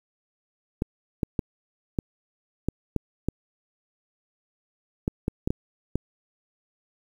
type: clicks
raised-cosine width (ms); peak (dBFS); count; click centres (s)
3; -11; 12; 0.821 / 1.232 / 1.392 / 1.988 / 2.686 / 2.963 / 3.286 / 5.079 / 5.281 / 5.475 / 5.505 / 5.956
effects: 8-bit